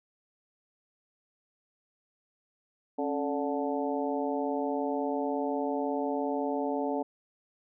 harmonic tone with a mistuned harmonic, 145.7 Hz, D3, 13 cents flat, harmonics 2 / 3 / 4 / 5 / 6, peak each -32 / -34 / -35 / -36 / -37 dBFS, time 2.98-7.03 s, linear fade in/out 10 ms, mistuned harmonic 2, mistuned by -100 cents, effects none

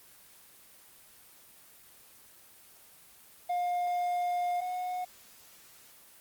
triangle tone pair in turn, 710 / 727 Hz, F5 / F#5, +28 / -31 cents, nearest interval unison, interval 41 cents, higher second, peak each -26 / -30 dBFS, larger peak first, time 3.49-4.61 / 4.61-5.05 s, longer first, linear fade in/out 10 ms, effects white hiss -56 dBFS RMS until 6.2 s + Opus 24 kbps

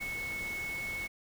sine tone in noise, 2202 Hz, C#7, 12 cents flat, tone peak -35 dBFS, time 0-1.08 s, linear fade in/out 20 ms, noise pink, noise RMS -45 dBFS, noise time 0-1.08 s, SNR +7 dB, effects none

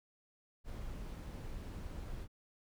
brown noise, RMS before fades -44 dBFS, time 0.64-2.28 s, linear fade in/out 50 ms, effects none

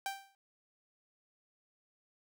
sawtooth tone with exponential decay, 784 Hz, G5, in tune, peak -29 dBFS, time 0.06-0.35 s, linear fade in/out 1 ms, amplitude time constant 62 ms, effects none

